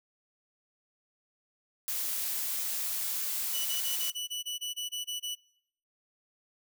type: noise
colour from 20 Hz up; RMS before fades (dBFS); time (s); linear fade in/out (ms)
blue; -33; 1.88-4.1; 0
type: tone bursts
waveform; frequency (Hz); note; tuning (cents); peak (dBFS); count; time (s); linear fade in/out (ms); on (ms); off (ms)
sawtooth; 2960; F#7; 0; -30; 12; 3.53-5.354; 20; 130; 24
effects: noise-tail reverb RT60 0.7 s tail -23 dB re dry